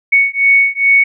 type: beating tone pair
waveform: sine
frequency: 2221 / 2223.4 Hz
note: C#7 / C#7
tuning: +3 / +5 cents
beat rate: 2.4 Hz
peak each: -11 dBFS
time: 0.12-1.04 s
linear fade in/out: 10 ms
effects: none

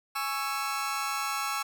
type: chord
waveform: sawtooth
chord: C# minor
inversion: second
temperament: just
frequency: 831.5 / 1108.7 / 1330.5 Hz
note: G#5 / C#6 / E6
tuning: +2 / 0 / +16 cents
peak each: -32 / -30 / -29 dBFS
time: 0.15-1.63 s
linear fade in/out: 10 ms
effects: none

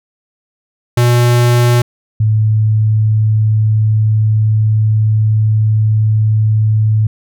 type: tone pair in turn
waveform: square / sine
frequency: 121 / 108.39 Hz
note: B2 / A2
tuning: -35 / -26 cents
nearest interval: major second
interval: 191 cents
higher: first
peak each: -8 dBFS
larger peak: neither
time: 0.97-1.82 / 2.2-7.07 s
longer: second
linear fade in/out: 5 ms
effects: none

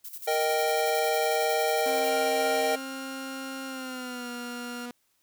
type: noise with tremolo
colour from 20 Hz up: violet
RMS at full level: -39 dBFS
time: 0.04-2.12 s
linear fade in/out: 10 ms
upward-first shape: square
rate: 11 Hz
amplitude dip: 65%
type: chord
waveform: square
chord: Eb major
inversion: second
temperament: equal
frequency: 466.2 / 622.3 / 784 Hz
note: Bb4 / Eb5 / G5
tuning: 0 / 0 / 0 cents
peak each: -29 dBFS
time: 0.27-2.76 s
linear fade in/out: 10 ms
type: tone with pitch glide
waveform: sawtooth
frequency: 266.6 to 243.1 Hz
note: C4 to B3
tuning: +33 to -27 cents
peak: -32 dBFS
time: 1.86-4.91 s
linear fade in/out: 2 ms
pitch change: -160 cents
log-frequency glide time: 3.66-4.29 s
type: tone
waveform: sawtooth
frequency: 1402 Hz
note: F6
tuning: 6 cents sharp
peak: -36 dBFS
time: 2.04-4.86 s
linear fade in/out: 5 ms
effects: white hiss -71 dBFS RMS until 5.22 s

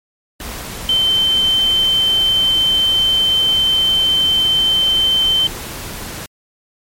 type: tone in noise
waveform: sine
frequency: 3095 Hz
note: G7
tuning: 23 cents flat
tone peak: -11 dBFS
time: 0.89-5.47 s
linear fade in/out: 2 ms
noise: pink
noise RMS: -28 dBFS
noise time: 0.4-6.26 s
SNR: +14 dB
effects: MP3 64 kbps

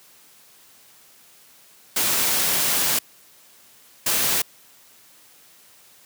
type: noise bursts at uneven times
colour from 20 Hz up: white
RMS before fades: -21 dBFS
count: 2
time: 1.96-2.99 / 4.06-4.42 s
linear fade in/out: 5 ms
effects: white hiss -52 dBFS RMS until 6.05 s + high-pass 100 Hz 12 dB/octave

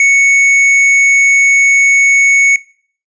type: tone with tanh clipping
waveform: sine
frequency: 2217 Hz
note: C#7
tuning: in tune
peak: -7 dBFS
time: 0-2.56 s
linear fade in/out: 2 ms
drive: 11 dB
effects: noise-tail reverb RT60 0.5 s tail -22 dB re dry + resampled to 16000 Hz

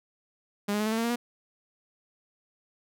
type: tone with pitch steps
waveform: sawtooth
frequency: 203.7 / 208.6 / 213.6 / 218.7 / 223.9 / 229.3 / 234.8 / 240.4 Hz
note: G#3 / G#3 / G#3 / A3 / A3 / A#3 / A#3 / B3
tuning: -33 / +8 / +49 / -10 / +30 / -28 / +13 / -46 cents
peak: -22 dBFS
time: 0.68-1.16 s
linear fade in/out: 10 ms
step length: 60 ms
effects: none

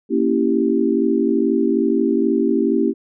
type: chord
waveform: sine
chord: A# diminished seventh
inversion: none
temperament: equal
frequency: 233.1 / 277.2 / 329.6 / 392 Hz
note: A#3 / C#4 / E4 / G4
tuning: 0 / 0 / 0 / 0 cents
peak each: -20 dBFS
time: 0.09-2.94 s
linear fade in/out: 50 ms
effects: none

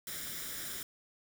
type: noise with comb filter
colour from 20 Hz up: white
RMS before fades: -41 dBFS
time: 0.07-0.83 s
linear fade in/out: 2 ms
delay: 0.56 ms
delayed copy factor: +0.65
effects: none

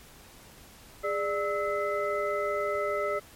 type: tone cluster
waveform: sine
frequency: 411.8 / 592 / 1303 / 2035 Hz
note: G#4 / D5 / E6 / C7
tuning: -15 / +14 / -20 / -49 cents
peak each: -32 / -30 / -32 / -37 dBFS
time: 1.03-3.2 s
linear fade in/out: 20 ms
effects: pink hiss -52 dBFS RMS until 3.35 s + MP3 64 kbps

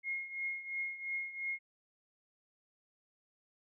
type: tone with tremolo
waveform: sine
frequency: 2150 Hz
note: C7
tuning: 47 cents sharp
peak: -33 dBFS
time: 0.03-1.59 s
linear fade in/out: 50 ms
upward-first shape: triangle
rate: 2.9 Hz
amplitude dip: 80%
effects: none

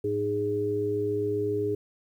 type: tone cluster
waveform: sine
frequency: 106.8 / 306 / 413.5 Hz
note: G#2 / D#4 / G#4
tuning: +49 / -29 / -8 cents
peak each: -34 / -33 / -26 dBFS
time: 0.04-1.75 s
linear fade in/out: 5 ms
effects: 10-bit

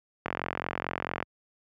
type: click train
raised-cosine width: 0.5 ms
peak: -14 dBFS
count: 44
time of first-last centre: 0.26-1.226 s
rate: 44.5 Hz
effects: high-pass 80 Hz 12 dB/octave

